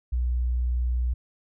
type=tone; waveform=sine; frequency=61.1 Hz; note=B1; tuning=18 cents flat; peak=-22 dBFS; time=0.12-1.14 s; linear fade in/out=10 ms; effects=none